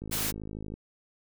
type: click train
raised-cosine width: 3 ms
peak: -26 dBFS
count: 39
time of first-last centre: 0.02-0.74 s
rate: 52.8 Hz
type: noise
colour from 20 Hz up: white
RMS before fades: -31 dBFS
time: 0.11-0.32 s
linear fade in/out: 20 ms
effects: none